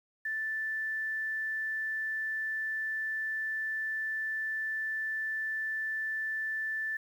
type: tone with quantisation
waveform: sine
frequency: 1760 Hz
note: A6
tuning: in tune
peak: -31 dBFS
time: 0.25-6.97 s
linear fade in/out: 5 ms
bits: 10
effects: none